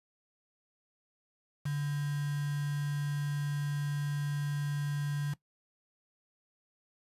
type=tone with quantisation; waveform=sine; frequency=144.8 Hz; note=D3; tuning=24 cents flat; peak=-30 dBFS; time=1.65-5.34 s; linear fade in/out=10 ms; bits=7; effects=noise-tail reverb RT60 0.1 s tail -18 dB re dry + resampled to 32000 Hz